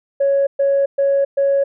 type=tone bursts; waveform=sine; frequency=555 Hz; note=C#5; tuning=2 cents sharp; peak=-11 dBFS; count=4; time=0.2-1.64 s; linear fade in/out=10 ms; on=270 ms; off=120 ms; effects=tanh soft clip ceiling -9 dBFS